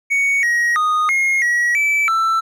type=tone with pitch steps; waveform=triangle; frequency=2231 / 1893 / 1238 / 2147 / 1917 / 2311 / 1331 Hz; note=C#7 / A#6 / D#6 / C7 / A#6 / D7 / E6; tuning=+11 / +26 / -9 / +44 / +48 / -28 / +16 cents; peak=-12 dBFS; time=0.1-2.41 s; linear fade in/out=20 ms; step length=330 ms; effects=none